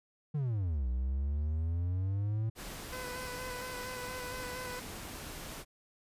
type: exponential two-way sweep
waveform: triangle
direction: down then up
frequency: 155.5 to 60.7 to 113 Hz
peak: -28 dBFS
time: 0.34-2.5 s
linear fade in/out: 10 ms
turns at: 0.88 s
type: noise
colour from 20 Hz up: pink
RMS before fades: -44 dBFS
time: 2.55-5.65 s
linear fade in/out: 50 ms
type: tone with vibrato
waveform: 15% pulse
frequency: 502 Hz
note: B4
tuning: 28 cents sharp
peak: -34 dBFS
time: 2.92-4.8 s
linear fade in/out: 10 ms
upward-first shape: square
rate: 4.3 Hz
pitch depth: 20 cents each way
effects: resampled to 32000 Hz